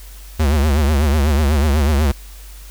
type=tone with vibrato; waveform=square; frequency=73.42 Hz; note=D2; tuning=in tune; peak=-13 dBFS; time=0.39-2.12 s; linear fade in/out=10 ms; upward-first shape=triangle; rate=8.1 Hz; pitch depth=160 cents each way; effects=added 48 Hz sine -34 dBFS peak until 2.7 s + white hiss -43 dBFS RMS until 2.7 s